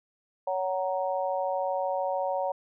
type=harmonic tone; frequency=186.6 Hz; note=F#3; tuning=15 cents sharp; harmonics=3 / 4 / 5; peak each=-29 / -31 / -33 dBFS; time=0.47-2.52 s; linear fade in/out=5 ms; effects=none